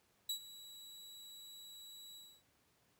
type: tone with ADSR envelope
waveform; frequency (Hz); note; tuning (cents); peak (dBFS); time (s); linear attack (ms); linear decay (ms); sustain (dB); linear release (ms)
sawtooth; 3906; B7; -20; -32; 0.29-2.43; 6; 91; -17; 270
effects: pink hiss -74 dBFS RMS until 2.99 s + high-pass 80 Hz 12 dB/octave